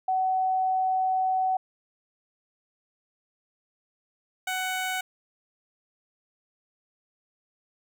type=tone pair in turn; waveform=sine / 15% pulse; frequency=752 / 745.9 Hz; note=F#5 / F#5; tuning=+28 / +14 cents; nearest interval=unison; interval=14 cents; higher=first; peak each=-22 / -21 dBFS; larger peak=second; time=0.08-1.57 / 4.47-5.01 s; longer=first; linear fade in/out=5 ms; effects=none